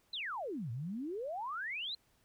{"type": "exponential two-way sweep", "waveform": "sine", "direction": "down then up", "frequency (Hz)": [4205, 109.3, 4205], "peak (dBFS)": -37, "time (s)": [0.13, 1.95], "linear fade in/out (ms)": 5, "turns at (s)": 0.71, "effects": ["pink hiss -72 dBFS RMS until 2.24 s"]}